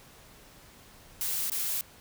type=noise with dropouts; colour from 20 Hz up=blue; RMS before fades=-31 dBFS; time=1.21-1.81 s; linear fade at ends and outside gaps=1 ms; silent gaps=1.499-1.518 s; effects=pink hiss -54 dBFS RMS until 2 s